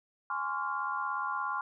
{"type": "chord", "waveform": "sine", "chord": "Db major seventh", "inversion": "second", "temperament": "equal with one note detuned", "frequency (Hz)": [830.6, 1046.5, 1123.6, 1396.9], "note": ["Ab5", "C6", "Db6", "F6"], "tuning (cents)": [0, 0, 23, 0], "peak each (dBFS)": [-39, -35, -37, -36], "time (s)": [0.3, 1.61], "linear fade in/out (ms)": 2, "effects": []}